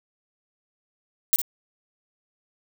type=noise with echo; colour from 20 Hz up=violet; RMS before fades=-18 dBFS; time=1.33-1.36 s; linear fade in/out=0 ms; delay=56 ms; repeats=1; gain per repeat=-9 dB; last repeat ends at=1.416 s; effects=none